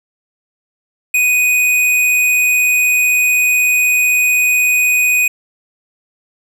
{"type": "tone with hard clipping", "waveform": "sine", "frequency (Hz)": 2489, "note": "D#7", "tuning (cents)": 0, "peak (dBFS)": -11, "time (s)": [1.14, 5.28], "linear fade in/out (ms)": 5, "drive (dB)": 18, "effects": []}